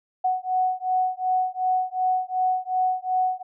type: beating tone pair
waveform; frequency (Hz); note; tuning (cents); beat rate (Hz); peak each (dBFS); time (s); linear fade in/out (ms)
sine; 740 / 742.7; F#5 / F#5; 0 / +6; 2.7; -24; 0.24-3.43; 10
effects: none